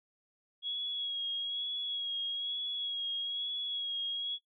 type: tone with vibrato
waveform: sine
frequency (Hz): 3322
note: G#7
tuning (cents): 0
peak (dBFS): -33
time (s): 0.62-4.39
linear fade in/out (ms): 50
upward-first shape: sine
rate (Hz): 1.1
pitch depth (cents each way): 29
effects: noise-tail reverb RT60 0.1 s tail -17 dB re dry